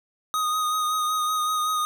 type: tone with vibrato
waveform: square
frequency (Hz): 1244.5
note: D#6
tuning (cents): 0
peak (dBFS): -23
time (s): 0.34-1.85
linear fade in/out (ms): 0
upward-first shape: sine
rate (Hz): 5.3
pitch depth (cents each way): 22
effects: none